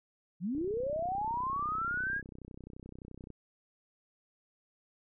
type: linear sweep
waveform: sine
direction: up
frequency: 155.56 to 1671 Hz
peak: -31 dBFS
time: 0.4-2.22 s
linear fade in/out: 50 ms
type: click train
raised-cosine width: 3 ms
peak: -34 dBFS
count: 88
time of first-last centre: 0.55-3.303 s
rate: 31.6 Hz
effects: none